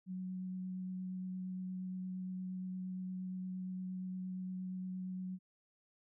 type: tone with vibrato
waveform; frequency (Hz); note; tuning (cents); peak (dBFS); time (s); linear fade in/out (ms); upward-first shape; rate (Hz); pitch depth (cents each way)
sine; 185; F#3; 0; -39; 0.06-5.39; 50; triangle; 8.6; 11
effects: none